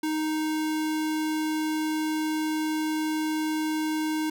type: tone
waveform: square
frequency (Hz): 311.1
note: D#4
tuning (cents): 0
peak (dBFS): -26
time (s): 0.03-4.3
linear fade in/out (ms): 5
effects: none